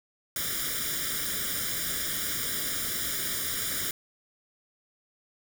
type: noise with comb filter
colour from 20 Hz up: white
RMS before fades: -31 dBFS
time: 0.36-3.91 s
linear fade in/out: 2 ms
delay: 0.57 ms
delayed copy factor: +0.95
effects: none